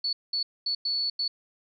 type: tone bursts at uneven times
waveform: sine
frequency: 4435 Hz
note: C#8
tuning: in tune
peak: -25 dBFS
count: 5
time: 0.04-0.13 / 0.33-0.43 / 0.66-0.75 / 0.85-1.1 / 1.19-1.28 s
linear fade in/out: 5 ms
effects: none